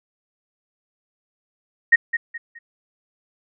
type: tone with echo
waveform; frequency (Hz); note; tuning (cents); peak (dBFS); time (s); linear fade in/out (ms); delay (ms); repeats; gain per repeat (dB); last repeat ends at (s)
sine; 1864.7; A#6; 0; -8; 1.92-1.96; 10; 210; 3; -10; 2.59
effects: none